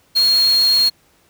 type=tone in noise; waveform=sine; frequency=4273 Hz; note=C8; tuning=36 cents sharp; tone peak=-11 dBFS; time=0.15-0.9 s; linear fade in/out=20 ms; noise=white; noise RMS=-28 dBFS; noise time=0.15-0.9 s; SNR=+14 dB; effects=pink hiss -56 dBFS RMS until 1.29 s + high-pass 60 Hz 12 dB/octave